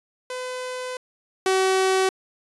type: tone pair in turn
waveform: sawtooth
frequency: 506 / 379.1 Hz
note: B4 / F#4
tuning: +42 / +42 cents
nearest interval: perfect fourth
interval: 500 cents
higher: first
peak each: -25 / -14 dBFS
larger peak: second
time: 0.3-0.97 / 1.46-2.09 s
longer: first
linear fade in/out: 2 ms
effects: resampled to 24000 Hz